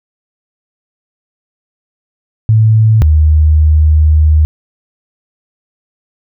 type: tone pair in turn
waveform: sine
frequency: 110 / 77.04 Hz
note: A2 / D#2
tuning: 0 / -17 cents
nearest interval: tritone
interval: 617 cents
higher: first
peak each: -4 dBFS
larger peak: neither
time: 2.49-3.02 / 3.02-4.45 s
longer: second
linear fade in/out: 0 ms
effects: none